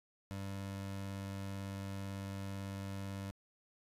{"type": "tone", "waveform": "25% pulse", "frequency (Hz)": 98, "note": "G2", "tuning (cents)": 0, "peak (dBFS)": -37, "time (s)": [0.31, 3.31], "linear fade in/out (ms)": 0, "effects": ["resampled to 32000 Hz", "12-bit"]}